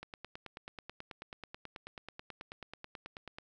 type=click train; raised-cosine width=0.3 ms; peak=-28 dBFS; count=32; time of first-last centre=0.03-3.385 s; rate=9.24 Hz; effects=none